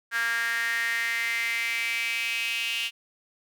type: tone with high-pass filter sweep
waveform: sawtooth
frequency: 231.4 Hz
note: A#3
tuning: 13 cents flat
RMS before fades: -28 dBFS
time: 0.11-2.91 s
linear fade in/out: 50 ms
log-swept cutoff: 1600 to 2800 Hz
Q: 7.3
effects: none